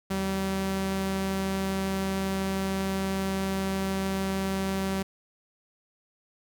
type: tone pair together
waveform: sawtooth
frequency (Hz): 79.6 / 192.63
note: D#2 / G3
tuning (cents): +40 / -30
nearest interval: octave + minor third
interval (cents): 1530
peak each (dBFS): -34 / -23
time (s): 0.1-5.03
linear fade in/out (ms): 10
effects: none